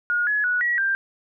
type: tone with pitch steps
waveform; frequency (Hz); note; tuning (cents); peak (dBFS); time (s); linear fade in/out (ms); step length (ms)
sine; 1436 / 1693 / 1468 / 1920 / 1583; F6 / G#6 / F#6 / B6 / G6; +48 / +33 / -14 / -49 / +17; -19; 0.1-0.95; 0; 170
effects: none